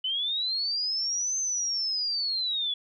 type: linear two-way sweep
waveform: sine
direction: up then down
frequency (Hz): 2984 to 6272 to 3375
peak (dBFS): -26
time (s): 0.04-2.74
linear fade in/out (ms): 5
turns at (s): 1.38
effects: none